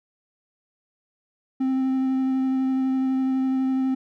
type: tone with vibrato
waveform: triangle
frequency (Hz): 262.8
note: C4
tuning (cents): +8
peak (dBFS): -18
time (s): 1.6-3.95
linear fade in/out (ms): 10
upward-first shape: sine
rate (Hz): 12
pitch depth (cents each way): 10
effects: none